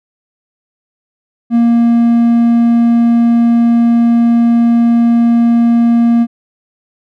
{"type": "tone", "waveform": "triangle", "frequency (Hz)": 234.2, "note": "A#3", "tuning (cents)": 8, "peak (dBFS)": -4, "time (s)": [1.5, 6.27], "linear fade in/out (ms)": 50, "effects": []}